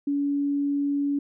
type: tone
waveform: sine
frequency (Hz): 284.1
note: C#4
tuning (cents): +43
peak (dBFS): -22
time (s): 0.07-1.19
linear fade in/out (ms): 5
effects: none